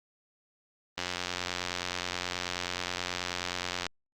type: click train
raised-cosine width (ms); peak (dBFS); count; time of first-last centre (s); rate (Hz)
0.2; -14; 259; 0.98-3.866; 89.4
effects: Opus 24 kbps